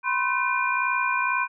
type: tone cluster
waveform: sine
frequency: 995 / 1057 / 1524 / 2413 Hz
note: B5 / C6 / G6 / D7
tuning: +13 / +17 / -49 / +46 cents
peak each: -27 dBFS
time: 0.03-1.48 s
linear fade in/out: 50 ms
effects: none